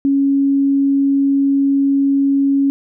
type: tone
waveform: sine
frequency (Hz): 276.7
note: C#4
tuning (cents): -3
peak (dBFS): -11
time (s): 0.05-2.7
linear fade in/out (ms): 0
effects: none